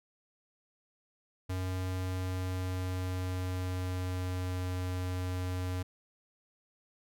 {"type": "tone with pitch glide", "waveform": "square", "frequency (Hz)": [92.5, 91.28], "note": ["F#2", "F#2"], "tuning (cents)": [0, -23], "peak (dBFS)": -33, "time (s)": [1.49, 5.83], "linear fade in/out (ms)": 10, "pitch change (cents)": -23, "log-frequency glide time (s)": [1.92, 4.72], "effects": []}